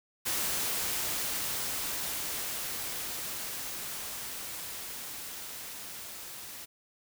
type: noise with level ramp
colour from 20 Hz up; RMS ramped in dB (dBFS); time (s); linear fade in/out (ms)
white; -31 to -44; 0.25-6.66; 20
effects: none